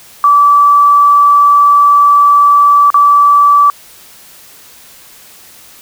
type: tone with dropouts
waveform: sine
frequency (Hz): 1156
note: D6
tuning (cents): -28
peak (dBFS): -3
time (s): 0.24-3.7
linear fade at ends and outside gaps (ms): 1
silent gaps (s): 2.903-2.943
effects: white hiss -38 dBFS RMS until 5.81 s